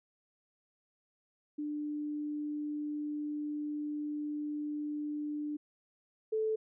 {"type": "tone pair in turn", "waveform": "sine", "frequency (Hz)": [297.3, 437.2], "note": ["D4", "A4"], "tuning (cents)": [21, -11], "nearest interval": "perfect fifth", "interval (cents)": 668, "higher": "second", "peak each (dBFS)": [-34, -29], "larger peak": "second", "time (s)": [[1.58, 5.57], [6.32, 6.56]], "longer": "first", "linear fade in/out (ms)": 10, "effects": []}